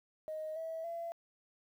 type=tone with pitch steps; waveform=sine; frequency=624 / 649.4 / 675.8 Hz; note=D#5 / E5 / E5; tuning=+5 / -26 / +43 cents; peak=-37 dBFS; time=0.28-1.12 s; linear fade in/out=0 ms; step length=280 ms; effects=tanh soft clip ceiling -33 dBFS + 11-bit